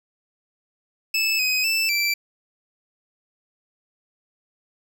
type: tone with pitch steps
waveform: 25% pulse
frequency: 2622 / 2516 / 2648 / 2340 Hz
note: E7 / D#7 / E7 / D7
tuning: -10 / +19 / +7 / -7 cents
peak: -16 dBFS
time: 1.14-2.14 s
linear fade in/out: 5 ms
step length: 250 ms
effects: none